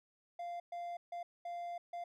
triangle tone bursts at uneven times, 695 Hz, F5, 9 cents flat, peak -38 dBFS, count 5, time 0.39-0.6 / 0.72-0.97 / 1.12-1.23 / 1.45-1.78 / 1.93-2.04 s, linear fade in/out 5 ms, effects none

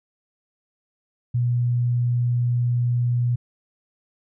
sine tone, 121.4 Hz, B2, 29 cents flat, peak -18 dBFS, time 1.34-3.36 s, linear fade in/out 10 ms, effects none

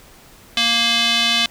square tone with band-pass filter, 233.1 Hz, A#3, in tune, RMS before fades -17 dBFS, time 0.57-1.46 s, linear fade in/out 2 ms, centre 3400 Hz, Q 2.8, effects pink hiss -46 dBFS RMS until 1.5 s

